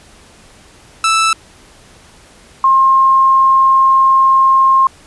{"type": "tone pair in turn", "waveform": ["sawtooth", "sine"], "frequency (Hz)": [1318.5, 1065.8], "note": ["E6", "C6"], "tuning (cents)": [0, 32], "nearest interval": "major third", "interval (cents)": 368, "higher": "first", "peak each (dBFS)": -6, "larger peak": "neither", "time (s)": [[1.04, 1.33], [2.64, 4.87]], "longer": "second", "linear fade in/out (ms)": 2, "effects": ["pink hiss -43 dBFS RMS until 5.06 s", "resampled to 24000 Hz"]}